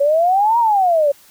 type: exponential two-way sweep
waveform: sine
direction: up then down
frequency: 553 to 960 to 553 Hz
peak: -11 dBFS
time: 0-1.12 s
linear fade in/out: 10 ms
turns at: 0.59 s
effects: white hiss -48 dBFS RMS until 1.3 s